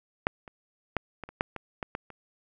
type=clicks; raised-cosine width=0.5 ms; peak=-8 / -29 / -11 / -22 / -28 / -10 / -21 / -17 / -17 / -30 dBFS; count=10; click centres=0.269 / 0.478 / 0.967 / 1.237 / 1.29 / 1.409 / 1.563 / 1.828 / 1.951 / 2.103 s; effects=none